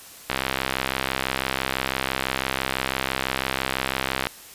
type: click train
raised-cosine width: 0.3 ms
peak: -6 dBFS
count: 263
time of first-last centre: 0.3-4.27 s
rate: 66 Hz
effects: white hiss -44 dBFS RMS until 4.54 s + resampled to 32000 Hz